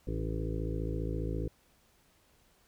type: harmonic tone with a mistuned harmonic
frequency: 54.8 Hz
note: A1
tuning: 6 cents flat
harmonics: 1 / 2 / 3 / 5 / 6 / 7 / 8 / 9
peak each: -35 / -38 / -40 / -42 / -43 / -43 / -44 / -45 dBFS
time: 0.07-1.48 s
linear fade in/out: 5 ms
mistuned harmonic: 5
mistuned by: +25 cents
effects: pink hiss -67 dBFS RMS until 2.67 s